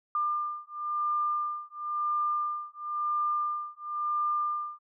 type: beating tone pair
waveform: sine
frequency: 1198 / 1198.97 Hz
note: D6 / D6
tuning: +34 / +35 cents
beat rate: 0.97 Hz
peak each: -31 dBFS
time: 0.15-4.79 s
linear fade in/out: 2 ms
effects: none